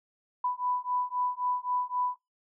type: beating tone pair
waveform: sine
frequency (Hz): 991 / 994.8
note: B5 / B5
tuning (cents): +6 / +12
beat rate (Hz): 3.8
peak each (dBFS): -31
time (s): 0.44-2.16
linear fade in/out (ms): 5
effects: noise-tail reverb RT60 0.2 s tail -23 dB re dry